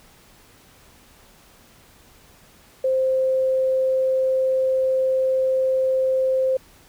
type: tone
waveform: sine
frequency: 523.3 Hz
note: C5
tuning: in tune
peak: -17 dBFS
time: 2.84-6.57 s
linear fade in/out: 5 ms
effects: pink hiss -52 dBFS RMS until 6.88 s